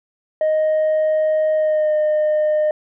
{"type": "tone with pitch glide", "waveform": "sine", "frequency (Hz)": [622.3, 610.2], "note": ["D#5", "D#5"], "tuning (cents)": [0, -34], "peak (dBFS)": -12, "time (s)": [0.41, 2.71], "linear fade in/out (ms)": 2, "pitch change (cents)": -34, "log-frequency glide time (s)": [1.55, 1.95], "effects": ["tanh soft clip ceiling -13 dBFS"]}